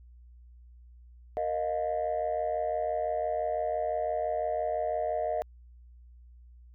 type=chord; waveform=sine; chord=Bb suspended fourth; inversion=none; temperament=equal with one note detuned; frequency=466.2 / 622.3 / 708.2 Hz; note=Bb4 / Eb5 / F5; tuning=0 / 0 / +24 cents; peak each=-35 / -29 / -31 dBFS; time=1.37-5.42 s; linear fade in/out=0 ms; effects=tanh soft clip ceiling -22 dBFS + added 60 Hz sine -50 dBFS peak until 6.74 s